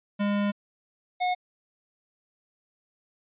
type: tone pair in turn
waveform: square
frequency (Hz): 203.8 / 726.3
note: G#3 / F#5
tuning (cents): -32 / -32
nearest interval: octave + minor seventh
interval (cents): 2200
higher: second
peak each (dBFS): -24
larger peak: neither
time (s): 0.19-0.52 / 1.2-1.35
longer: first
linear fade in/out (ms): 20
effects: resampled to 8000 Hz